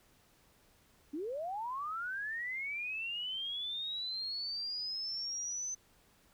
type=linear sweep; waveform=sine; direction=up; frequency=273.2 to 6150 Hz; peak=-36 dBFS; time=1.13-5.75 s; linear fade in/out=10 ms; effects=pink hiss -67 dBFS RMS until 6.33 s